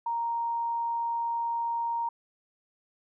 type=tone; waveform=sine; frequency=932.3 Hz; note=A#5; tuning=in tune; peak=-27 dBFS; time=0.06-2.09 s; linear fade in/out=5 ms; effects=none